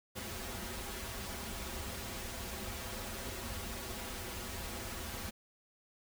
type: noise with comb filter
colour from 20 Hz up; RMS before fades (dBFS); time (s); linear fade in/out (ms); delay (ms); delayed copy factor
pink; -42; 0.15-5.31; 20; 6.7; -0.95
effects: none